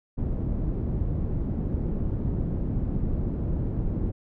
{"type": "low-pass noise", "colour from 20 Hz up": "pink", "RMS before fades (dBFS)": -27, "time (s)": [0.17, 4.12], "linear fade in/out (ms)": 20, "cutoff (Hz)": 250, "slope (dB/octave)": 12, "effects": []}